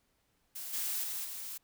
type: noise with level steps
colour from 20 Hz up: blue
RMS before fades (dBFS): -42 / -35 / -38 / -42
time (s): 0.55-1.58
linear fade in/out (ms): 10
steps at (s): 0.73 / 1.03 / 1.24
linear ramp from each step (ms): 10
effects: pink hiss -75 dBFS RMS until 1.63 s